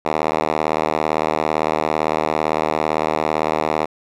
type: tone with band-pass filter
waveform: 5% pulse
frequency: 77.78 Hz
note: D#2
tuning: in tune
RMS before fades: -20 dBFS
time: 0.05-3.86 s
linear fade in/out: 10 ms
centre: 860 Hz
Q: 0.64
effects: none